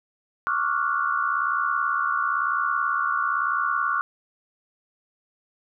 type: tone cluster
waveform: sine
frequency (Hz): 1107 / 1168 / 1378 / 1456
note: C#6 / D6 / F6 / F#6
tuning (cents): -3 / -10 / -24 / -28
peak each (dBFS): -27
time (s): 0.47-4.01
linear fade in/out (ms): 0
effects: none